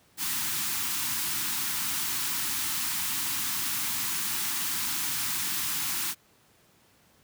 white band-stop noise, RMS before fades -30 dBFS, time 0.17-6.15 s, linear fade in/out 50 ms, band 340 to 840 Hz, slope 48 dB/octave, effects pink hiss -62 dBFS RMS until 7.23 s + high-pass 80 Hz 12 dB/octave

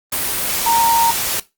sine tone in noise, 925 Hz, A#5, 14 cents flat, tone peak -13 dBFS, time 0.66-1.11 s, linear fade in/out 5 ms, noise white, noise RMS -20 dBFS, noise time 0.12-1.4 s, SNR +4 dB, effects noise-tail reverb RT60 0.2 s tail -17 dB re dry + Opus 32 kbps

